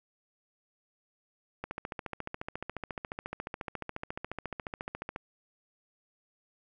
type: click train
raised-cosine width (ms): 0.5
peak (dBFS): -21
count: 51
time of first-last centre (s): 1.64-5.161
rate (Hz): 14.2
effects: none